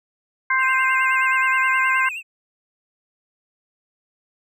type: harmonic tone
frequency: 523.3 Hz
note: C5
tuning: in tune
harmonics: 2 / 3 / 4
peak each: -21 / -20 / -21 dBFS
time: 0.5-2.09 s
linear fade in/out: 5 ms
type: tone with vibrato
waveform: triangle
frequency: 2614 Hz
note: E7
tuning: 15 cents flat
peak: -26 dBFS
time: 0.58-2.23 s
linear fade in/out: 50 ms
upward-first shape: sine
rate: 9.5 Hz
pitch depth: 110 cents each way
effects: none